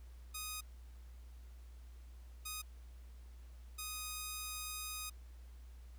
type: tone bursts at uneven times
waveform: 5% pulse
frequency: 1246 Hz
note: D#6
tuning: 2 cents sharp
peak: -30 dBFS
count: 3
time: 0.34-0.61 / 2.45-2.62 / 3.78-5.1 s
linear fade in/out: 10 ms
effects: added 60 Hz sine -51 dBFS peak until 5.98 s + pink hiss -69 dBFS RMS until 5.98 s